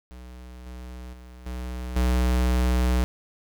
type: tone with level steps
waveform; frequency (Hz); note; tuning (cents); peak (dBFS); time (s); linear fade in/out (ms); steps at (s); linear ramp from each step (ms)
square; 62; B1; +7; -40 / -37 / -42 / -31 / -20; 0.11-3.04; 0; 0.66 / 1.13 / 1.46 / 1.96; 5
effects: 10-bit